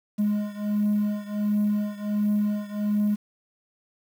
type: beating tone pair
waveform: triangle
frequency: 207.7 / 209.1 Hz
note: G#3 / G#3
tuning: 0 / +12 cents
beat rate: 1.4 Hz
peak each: -22 / -24 dBFS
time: 0.18-3.16 s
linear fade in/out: 20 ms
effects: tanh soft clip ceiling -14 dBFS + 8-bit